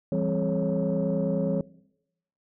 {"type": "tone cluster", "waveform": "sine", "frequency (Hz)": [168.8, 198.4, 263.5, 427, 551], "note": ["E3", "G3", "C4", "G#4", "C#5"], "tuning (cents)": [41, 21, 12, 48, -11], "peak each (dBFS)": [-27, -28, -30, -33, -28], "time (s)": [0.12, 1.61], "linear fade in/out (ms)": 2, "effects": ["noise-tail reverb RT60 0.8 s tail -21 dB re dry", "tanh soft clip ceiling -17 dBFS"]}